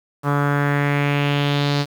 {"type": "tone with low-pass filter sweep", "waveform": "sawtooth", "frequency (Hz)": 143.6, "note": "D3", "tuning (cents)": -39, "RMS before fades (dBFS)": -19, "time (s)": [0.23, 1.86], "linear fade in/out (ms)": 50, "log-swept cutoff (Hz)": [1200, 4600], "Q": 3.1, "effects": ["7-bit"]}